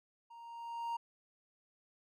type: tone with level ramp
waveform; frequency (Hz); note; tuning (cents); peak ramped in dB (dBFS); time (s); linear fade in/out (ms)
triangle; 932.3; A#5; 0; -50 to -32; 0.3-0.97; 10
effects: none